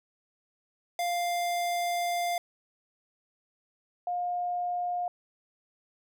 square / sine tone pair in turn, 698.5 / 710.7 Hz, F5 / F5, 0 / +30 cents, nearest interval unison, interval 30 cents, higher second, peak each -28 dBFS, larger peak neither, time 0.99-2.38 / 4.07-5.08 s, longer first, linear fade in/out 2 ms, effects none

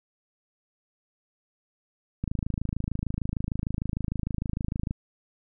click train, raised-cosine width 5 ms, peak -16 dBFS, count 72, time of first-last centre 2.24-4.909 s, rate 26.6 Hz, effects none

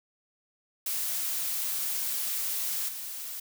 blue noise with level steps, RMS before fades -31 / -38 dBFS, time 0.86-3.4 s, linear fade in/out 5 ms, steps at 2.88 s, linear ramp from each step 10 ms, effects none

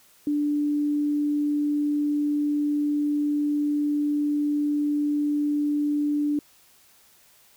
sine tone, 293.7 Hz, D4, in tune, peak -21 dBFS, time 0.27-6.39 s, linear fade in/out 2 ms, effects white hiss -57 dBFS RMS until 7.56 s

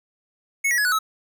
square tone with pitch steps, 2200 / 1926.3 / 1686.7 / 1476.8 / 1293.1 Hz, C#7 / B6 / G#6 / F#6 / E6, -14 / -44 / +26 / -4 / -34 cents, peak -19 dBFS, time 0.64-0.99 s, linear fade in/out 10 ms, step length 70 ms, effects none

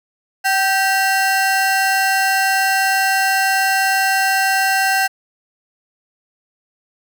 35% pulse ring-modulated tone, 1167 Hz, D6, 11 cents flat, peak -9 dBFS, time 0.44-5.08 s, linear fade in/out 20 ms, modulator 399 Hz, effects none

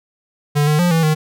square tone with pitch steps, 146.6 / 151.1 / 176.1 / 163.5 / 154.7 Hz, D3 / D3 / F3 / E3 / D#3, -3 / +50 / +15 / -14 / -10 cents, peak -13 dBFS, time 0.55-1.15 s, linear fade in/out 20 ms, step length 120 ms, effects none

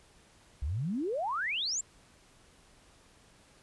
sine exponential sweep, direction up, 61.74 to 7710 Hz, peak -30 dBFS, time 0.62-1.81 s, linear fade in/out 5 ms, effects pink hiss -61 dBFS RMS until 3.62 s + resampled to 24000 Hz

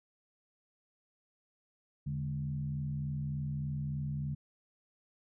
sine tone with frequency modulation, 143.7 Hz, D3, 37 cents flat, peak -33 dBFS, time 2.06-4.35 s, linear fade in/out 10 ms, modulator 63.4 Hz, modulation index 0.7, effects none

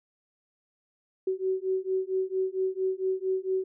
sine beating tone pair, 375.3 / 379.7 Hz, F#4 / F#4, +25 / +45 cents, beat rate 4.4 Hz, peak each -29 dBFS, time 1.27-3.64 s, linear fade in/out 5 ms, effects none

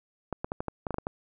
clicks, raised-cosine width 1 ms, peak -17 dBFS, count 10, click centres 0.327 / 0.445 / 0.519 / 0.605 / 0.683 / 0.868 / 0.907 / 0.943 / 0.984 / 1.069 s, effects none

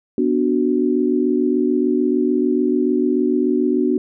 sine chord, B minor, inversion none, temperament equal, 246.9 / 293.7 / 370 Hz, B3 / D4 / F#4, 0 / 0 / 0 cents, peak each -19 dBFS, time 0.18-3.98 s, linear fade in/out 2 ms, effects none

